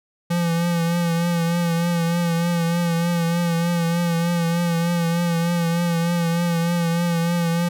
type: tone with vibrato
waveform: square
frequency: 170.1 Hz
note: F3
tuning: 45 cents flat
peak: -19 dBFS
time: 0.3-7.69 s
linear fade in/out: 10 ms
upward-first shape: triangle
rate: 3.3 Hz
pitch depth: 43 cents each way
effects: none